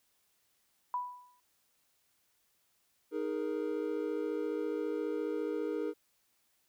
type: tone with exponential decay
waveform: sine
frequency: 987.8 Hz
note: B5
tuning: in tune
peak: -29 dBFS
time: 0.94-1.4 s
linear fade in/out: 1 ms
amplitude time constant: 100 ms
type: chord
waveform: triangle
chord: D# suspended fourth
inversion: none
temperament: equal with one note detuned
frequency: 311.1 / 415.3 / 469.9 Hz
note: D#4 / G#4 / A#4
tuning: 0 / 0 / +14 cents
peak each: -35 dBFS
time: 3.11-5.94 s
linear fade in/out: 50 ms
effects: white hiss -74 dBFS RMS until 6.68 s